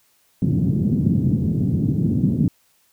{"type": "band-pass noise", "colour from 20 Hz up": "pink", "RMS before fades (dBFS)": -19, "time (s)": [0.42, 2.48], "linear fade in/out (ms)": 2, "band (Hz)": [110, 250], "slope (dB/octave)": 24, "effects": ["white hiss -61 dBFS RMS until 2.92 s"]}